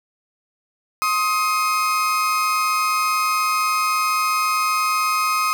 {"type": "tone pair together", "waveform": "35% pulse", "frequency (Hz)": [1062, 1258.3], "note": ["C6", "D#6"], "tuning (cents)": [25, 19], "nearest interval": "minor third", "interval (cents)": 294, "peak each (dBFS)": [-23, -17], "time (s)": [1.02, 5.53], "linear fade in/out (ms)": 0, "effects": []}